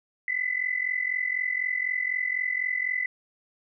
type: tone pair together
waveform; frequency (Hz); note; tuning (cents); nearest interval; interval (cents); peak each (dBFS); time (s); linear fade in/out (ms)
sine; 1992 / 2036; B6 / C7; +14 / -48; unison; 38; -28; 0.28-3.06; 2
effects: none